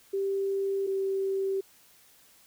sine tone pair in turn, 392 / 387.7 Hz, G4 / G4, 0 / -19 cents, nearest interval unison, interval 19 cents, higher first, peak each -26 dBFS, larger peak neither, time 0.13-0.87 / 0.87-1.61 s, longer neither, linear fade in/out 10 ms, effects white hiss -59 dBFS RMS until 2.46 s

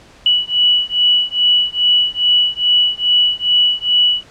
sine beating tone pair, 2945 / 2947.4 Hz, F#7 / F#7, -9 / -7 cents, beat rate 2.4 Hz, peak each -14 dBFS, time 0.26-4.23 s, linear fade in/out 2 ms, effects pink hiss -44 dBFS RMS until 4.3 s + low-pass 6000 Hz 12 dB/octave

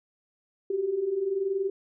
sine tone pair together, 371.2 / 392 Hz, F#4 / G4, +6 / 0 cents, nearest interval minor second, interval 94 cents, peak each -32 / -26 dBFS, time 0.7-1.7 s, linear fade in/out 5 ms, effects none

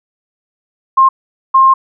sine tone bursts at uneven times, 1063 Hz, C6, 27 cents sharp, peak -4 dBFS, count 2, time 0.97-1.09 / 1.54-1.74 s, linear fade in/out 10 ms, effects none

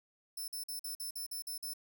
5% pulse tone bursts, 5300 Hz, E8, 9 cents sharp, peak -33 dBFS, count 9, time 0.37-1.736 s, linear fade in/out 5 ms, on 110 ms, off 47 ms, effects none

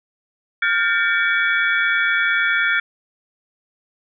sine tone cluster, 1409 / 1578 / 1795 / 2273 / 3388 Hz, F6 / G6 / A6 / C#7 / G#7, +15 / +11 / +34 / +43 / +34 cents, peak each -20 / -23 / -21 / -22 / -29 dBFS, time 0.62-2.8 s, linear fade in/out 5 ms, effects none

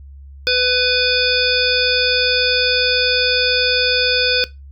harmonic tone with a mistuned harmonic, 500 Hz, B4, 21 cents sharp, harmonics 1 / 3 / 5 / 7 / 9 / 10, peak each -20 / -20 / -20 / -20 / -20 / -20 dBFS, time 0.47-4.44 s, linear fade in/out 0 ms, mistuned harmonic 5, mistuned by -19 cents, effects noise-tail reverb RT60 0.2 s tail -19 dB re dry + added 69 Hz sine -35 dBFS peak until 4.71 s

